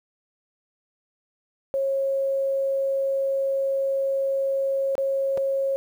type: tone with dropouts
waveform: sine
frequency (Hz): 544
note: C#5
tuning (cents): -33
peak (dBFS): -21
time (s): 1.74-5.76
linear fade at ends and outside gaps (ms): 0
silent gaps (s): 4.953-4.98 / 5.374-5.378
effects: 9-bit